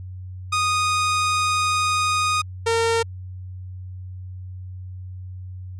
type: tone pair in turn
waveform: sawtooth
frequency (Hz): 1239 / 458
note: D#6 / A#4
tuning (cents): -8 / -31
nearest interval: octave + perfect fourth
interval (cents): 1723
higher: first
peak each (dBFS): -15 / -14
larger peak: second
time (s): 0.52-2.42 / 2.66-3.03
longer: first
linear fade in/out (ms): 10
effects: added 92 Hz sine -32 dBFS peak until 5.79 s + resampled to 22050 Hz